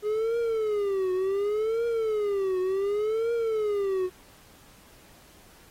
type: tone with vibrato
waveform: triangle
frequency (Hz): 415.3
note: G#4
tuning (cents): 0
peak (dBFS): -22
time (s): 0.02-4.1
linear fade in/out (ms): 50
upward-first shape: triangle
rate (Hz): 0.68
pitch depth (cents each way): 220
effects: pink hiss -55 dBFS RMS until 5.7 s + AAC 48 kbps